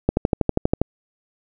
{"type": "click train", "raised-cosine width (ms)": 2, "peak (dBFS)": -3, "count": 10, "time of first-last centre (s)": [0.09, 0.816], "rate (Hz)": 12.4, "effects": []}